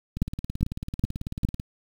two click trains, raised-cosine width 5 ms, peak -9 / -19 dBFS, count 4 / 27, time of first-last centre 0.22-1.45 / 0.17-1.599 s, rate 2.44 / 18.2 Hz, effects 7-bit

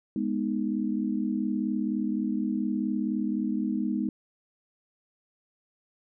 sine chord, G# minor, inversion none, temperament equal, 207.7 / 246.9 / 311.1 Hz, G#3 / B3 / D#4, 0 / 0 / 0 cents, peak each -29 / -30 / -31 dBFS, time 0.16-4.09 s, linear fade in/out 2 ms, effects none

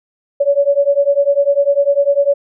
sine beating tone pair, 560 / 570 Hz, C#5 / C#5, +18 / +48 cents, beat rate 10 Hz, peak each -13 / -13 dBFS, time 0.4-2.34 s, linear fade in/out 10 ms, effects none

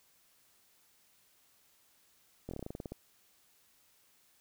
slowing click train, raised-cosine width 2 ms, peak -27 dBFS, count 12, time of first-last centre 2.49-2.92 s, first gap 22 ms, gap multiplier 1.11, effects white hiss -68 dBFS RMS until 4.4 s

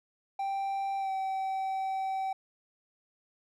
triangle tone with pitch glide, 784 to 768.3 Hz, G5 to G5, 0 to -35 cents, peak -28 dBFS, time 0.39-2.33 s, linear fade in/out 5 ms, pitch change -35 cents, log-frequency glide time 0.98-1.11 s, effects none

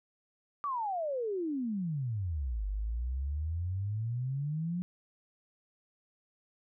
sine exponential two-way sweep, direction down then up, 1188 to 48.17 to 182.1 Hz, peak -31 dBFS, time 0.64-4.82 s, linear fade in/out 0 ms, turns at 2.66 s, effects none

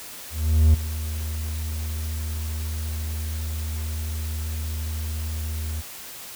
triangle tone with ADSR envelope, 78.1 Hz, D#2, 7 cents sharp, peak -9 dBFS, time 0.3-5.82 s, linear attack 440 ms, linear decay 8 ms, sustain -15 dB, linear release 23 ms, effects white hiss -39 dBFS RMS until 6.35 s

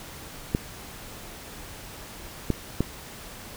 clicks, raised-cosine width 3 ms, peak -9 dBFS, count 3, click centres 0.549 / 2.503 / 2.806 s, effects pink hiss -42 dBFS RMS until 3.56 s

